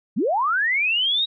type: linear sweep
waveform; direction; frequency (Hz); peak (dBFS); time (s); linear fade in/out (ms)
sine; up; 155.56 to 3841; -18; 0.16-1.26; 20
effects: none